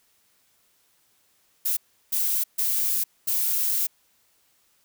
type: noise bursts at uneven times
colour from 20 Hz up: violet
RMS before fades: -24 dBFS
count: 4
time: 1.65-1.77 / 2.12-2.44 / 2.58-3.04 / 3.27-3.87 s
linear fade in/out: 10 ms
effects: white hiss -65 dBFS RMS until 4.84 s